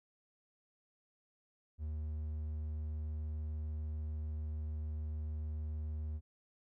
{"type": "tone", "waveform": "triangle", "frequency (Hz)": 76.7, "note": "D#2", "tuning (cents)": -24, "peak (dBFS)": -35, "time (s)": [1.78, 6.21], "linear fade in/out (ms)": 50, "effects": []}